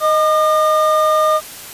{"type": "tone pair together", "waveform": "triangle", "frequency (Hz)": [622.3, 1211.3], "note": ["D#5", "D#6"], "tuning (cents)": [0, -47], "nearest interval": "octave", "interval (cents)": 1153, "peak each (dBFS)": -12, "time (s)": [0, 1.41], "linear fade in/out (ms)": 50, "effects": ["white hiss -33 dBFS RMS until 1.73 s", "resampled to 32000 Hz"]}